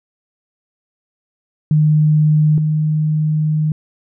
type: tone pair in turn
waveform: sine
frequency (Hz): 152.8 / 154.04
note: D#3 / D#3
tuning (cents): -31 / -17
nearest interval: unison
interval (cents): 14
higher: second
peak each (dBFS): -9 / -13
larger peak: first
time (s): 1.71-2.58 / 2.58-3.72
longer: second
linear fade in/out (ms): 2
effects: none